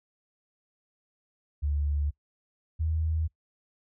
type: tone pair in turn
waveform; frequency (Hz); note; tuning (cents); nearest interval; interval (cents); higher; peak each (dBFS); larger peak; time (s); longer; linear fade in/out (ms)
sine; 72.7 / 79.71; D2 / D#2; -17 / +42; major second; 159; second; -25; neither; 1.62-2.11 / 2.79-3.28; neither; 20
effects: noise-tail reverb RT60 0.1 s tail -21 dB re dry